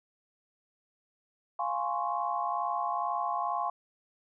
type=chord; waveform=sine; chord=Db major seventh; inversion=first; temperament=equal; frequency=698.5 / 830.6 / 1046.5 / 1108.7 Hz; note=F5 / Ab5 / C6 / Db6; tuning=0 / 0 / 0 / 0 cents; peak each=-34 / -34 / -34 / -35 dBFS; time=1.59-3.7 s; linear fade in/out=5 ms; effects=none